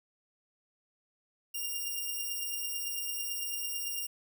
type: beating tone pair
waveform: 5% pulse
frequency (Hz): 2794 / 2803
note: F7 / F7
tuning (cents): 0 / +6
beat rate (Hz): 9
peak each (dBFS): -30 / -26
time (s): 1.54-4.07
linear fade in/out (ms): 10
effects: none